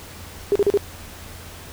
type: tone bursts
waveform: sine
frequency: 404.8 Hz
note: G#4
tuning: 44 cents flat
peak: -13 dBFS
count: 4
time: 0.52-0.774 s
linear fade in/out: 0 ms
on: 35 ms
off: 38 ms
effects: added 86 Hz sine -42 dBFS peak until 1.72 s + pink hiss -40 dBFS RMS until 1.72 s